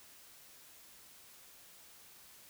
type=silence; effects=white hiss -58 dBFS RMS until 2.49 s